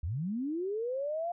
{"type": "linear sweep", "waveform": "sine", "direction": "up", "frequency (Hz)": [67.9, 707], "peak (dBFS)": -31, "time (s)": [0.03, 1.32], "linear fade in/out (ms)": 5, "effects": []}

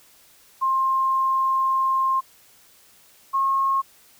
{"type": "tone pair in turn", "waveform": "sine", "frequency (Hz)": [1060, 1082.3], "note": ["C6", "C#6"], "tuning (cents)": [22, -42], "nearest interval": "unison", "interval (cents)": 36, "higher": "second", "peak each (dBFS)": -18, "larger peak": "neither", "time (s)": [[0.61, 2.21], [3.33, 3.82]], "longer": "first", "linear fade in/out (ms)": 20, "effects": ["white hiss -54 dBFS RMS until 4.19 s"]}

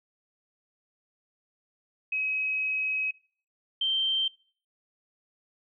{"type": "tone pair in turn", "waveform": "sine", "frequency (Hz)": [2546, 3134], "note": ["D#7", "G7"], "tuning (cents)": [39, -1], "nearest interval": "major third", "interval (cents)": 360, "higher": "second", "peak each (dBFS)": [-26, -24], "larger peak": "second", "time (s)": [[2.12, 3.11], [3.81, 4.28]], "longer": "first", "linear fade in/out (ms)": 5, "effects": ["noise-tail reverb RT60 0.5 s tail -24 dB re dry"]}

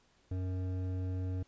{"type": "tone with hard clipping", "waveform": "triangle", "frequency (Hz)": 92.5, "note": "F#2", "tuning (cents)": 0, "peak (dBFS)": -35, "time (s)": [0.31, 1.43], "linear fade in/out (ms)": 5, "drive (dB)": 15, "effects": ["pink hiss -69 dBFS RMS until 1.47 s", "resampled to 16000 Hz"]}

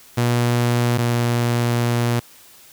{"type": "tone pair in turn", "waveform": "sawtooth", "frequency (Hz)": [120.3, 119.33], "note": ["B2", "A#2"], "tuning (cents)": [-45, 41], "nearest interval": "unison", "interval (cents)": 14, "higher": "first", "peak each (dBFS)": [-12, -13], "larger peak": "first", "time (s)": [[0.17, 0.98], [0.98, 2.2]], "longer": "second", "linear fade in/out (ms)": 10, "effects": ["white hiss -47 dBFS RMS until 2.72 s"]}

